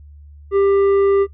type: tone with tanh clipping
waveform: sine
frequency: 395.7 Hz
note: G4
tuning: 16 cents sharp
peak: -13 dBFS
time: 0.51-1.27 s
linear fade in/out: 50 ms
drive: 8 dB
effects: noise-tail reverb RT60 0.1 s tail -19 dB re dry + added 73 Hz sine -38 dBFS peak until 1.33 s

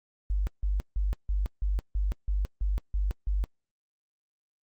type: tone bursts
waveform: sine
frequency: 49 Hz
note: G1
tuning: in tune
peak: -24 dBFS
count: 10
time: 0.3-3.44 s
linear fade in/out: 0 ms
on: 170 ms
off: 160 ms
effects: Opus 32 kbps

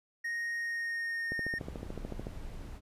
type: tone with pitch glide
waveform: triangle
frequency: 1864.7 to 1838 Hz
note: A#6 to A#6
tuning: 0 to -25 cents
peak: -31 dBFS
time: 0.24-1.59 s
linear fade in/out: 10 ms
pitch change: -25 cents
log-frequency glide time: 0.55-1.35 s
type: click train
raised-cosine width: 2 ms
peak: -25 dBFS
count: 14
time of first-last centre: 1.32-2.269 s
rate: 13.7 Hz
type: noise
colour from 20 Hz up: brown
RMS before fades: -43 dBFS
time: 1.56-2.81 s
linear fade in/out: 50 ms
effects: resampled to 32000 Hz

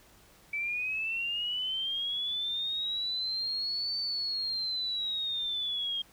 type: linear two-way sweep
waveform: sine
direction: up then down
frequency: 2300 to 4548 to 3217 Hz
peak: -30 dBFS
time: 0.53-6.02 s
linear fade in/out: 5 ms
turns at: 3.98 s
effects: pink hiss -59 dBFS RMS until 6.12 s

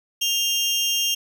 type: tone pair together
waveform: 30% pulse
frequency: 2800 / 3197 Hz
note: F7 / G7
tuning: +4 / +33 cents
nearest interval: major second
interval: 229 cents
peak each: -20 dBFS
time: 0.21-1.15 s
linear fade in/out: 10 ms
effects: none

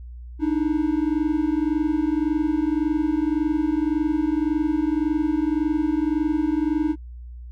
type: tone pair together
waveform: triangle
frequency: 296.1 / 317.9 Hz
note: D4 / D#4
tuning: +14 / +37 cents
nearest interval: minor second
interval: 123 cents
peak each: -20 dBFS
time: 0.39-6.96 s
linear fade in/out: 50 ms
effects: noise-tail reverb RT60 0.1 s tail -26 dB re dry + added 60 Hz sine -35 dBFS peak until 7.51 s

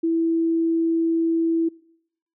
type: tone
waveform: sine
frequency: 329.6 Hz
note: E4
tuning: in tune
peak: -18 dBFS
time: 0.03-1.69 s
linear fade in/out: 10 ms
effects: noise-tail reverb RT60 0.7 s tail -23 dB re dry

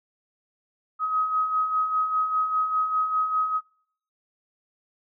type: beating tone pair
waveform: sine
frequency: 1262 / 1267 Hz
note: D#6 / D#6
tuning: +24 / +31 cents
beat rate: 5 Hz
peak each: -31 / -22 dBFS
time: 0.99-3.61 s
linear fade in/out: 50 ms
effects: noise-tail reverb RT60 0.6 s tail -22 dB re dry

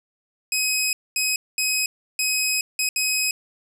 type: tone bursts at uneven times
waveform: 15% pulse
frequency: 2532 Hz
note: D#7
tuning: 30 cents sharp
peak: -13 dBFS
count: 6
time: 0.52-0.93 / 1.16-1.36 / 1.58-1.86 / 2.19-2.61 / 2.79-2.89 / 2.96-3.31 s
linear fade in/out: 2 ms
effects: none

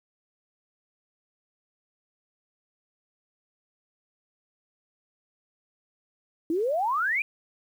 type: exponential sweep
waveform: sine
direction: up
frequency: 309.8 to 2481 Hz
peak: -23 dBFS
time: 6.5-7.22 s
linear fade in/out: 2 ms
effects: 9-bit

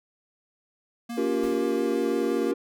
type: tone with vibrato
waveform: square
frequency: 233.1 Hz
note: A#3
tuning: in tune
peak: -32 dBFS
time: 1.09-2.52 s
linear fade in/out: 10 ms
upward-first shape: sine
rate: 5.8 Hz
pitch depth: 22 cents each way
type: chord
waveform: triangle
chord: G half-diminished seventh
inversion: second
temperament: just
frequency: 282.2 / 352.8 / 392 / 470.4 Hz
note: Db4 / F4 / G4 / Bb4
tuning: +31 / +18 / 0 / +16 cents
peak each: -27 dBFS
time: 1.17-2.54 s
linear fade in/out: 10 ms
type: noise with exponential decay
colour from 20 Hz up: pink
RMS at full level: -42 dBFS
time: 1.43-1.85 s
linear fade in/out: 2 ms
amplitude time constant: 90 ms
effects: none

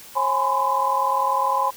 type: tone cluster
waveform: sine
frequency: 540 / 832 / 1005 / 1045 Hz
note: C#5 / G#5 / B5 / C6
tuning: -45 / +3 / +30 / -2 cents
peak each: -28 / -24 / -21 / -25 dBFS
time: 0.15-1.71 s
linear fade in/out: 20 ms
effects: white hiss -43 dBFS RMS until 1.76 s

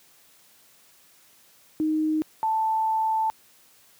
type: tone pair in turn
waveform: sine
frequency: 311.1 / 882 Hz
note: D#4 / A5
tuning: 0 / +4 cents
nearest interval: octave + tritone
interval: 1804 cents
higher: second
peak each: -21 dBFS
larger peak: neither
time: 1.8-2.22 / 2.43-3.3 s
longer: second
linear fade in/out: 0 ms
effects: white hiss -57 dBFS RMS until 3.99 s + high-pass 80 Hz 12 dB/octave

